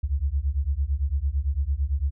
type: beating tone pair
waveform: sine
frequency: 65.6 / 74.5 Hz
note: C2 / D2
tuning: +5 / +25 cents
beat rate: 8.9 Hz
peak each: -25 dBFS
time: 0.03-2.11 s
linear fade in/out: 10 ms
effects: none